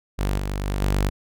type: tone with level steps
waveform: sawtooth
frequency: 49 Hz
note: G1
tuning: in tune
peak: -17 / -21 / -19 / -15 dBFS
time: 0.18-1.1 s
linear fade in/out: 20 ms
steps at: 0.38 / 0.66 / 0.82 s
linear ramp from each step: 2 ms
effects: none